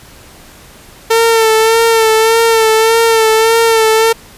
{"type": "tone with vibrato", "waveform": "sawtooth", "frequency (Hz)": 449.2, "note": "A4", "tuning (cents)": 36, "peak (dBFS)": -3, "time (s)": [1.1, 4.13], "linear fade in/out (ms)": 10, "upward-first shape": "sine", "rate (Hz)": 1.7, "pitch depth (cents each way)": 37, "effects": ["pink hiss -38 dBFS RMS until 4.37 s", "resampled to 32000 Hz"]}